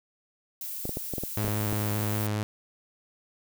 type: noise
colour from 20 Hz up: violet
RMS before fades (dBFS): -36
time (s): 0.61-2.27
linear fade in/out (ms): 2
type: clicks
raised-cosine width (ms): 2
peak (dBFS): -19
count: 9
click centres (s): 0.854 / 0.893 / 0.971 / 1.137 / 1.182 / 1.236 / 1.445 / 1.48 / 1.728
type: tone with vibrato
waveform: sawtooth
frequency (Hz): 105.4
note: G#2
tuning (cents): +26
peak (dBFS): -23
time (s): 1.37-2.43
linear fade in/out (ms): 0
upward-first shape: triangle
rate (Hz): 5.1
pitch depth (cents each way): 12
effects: none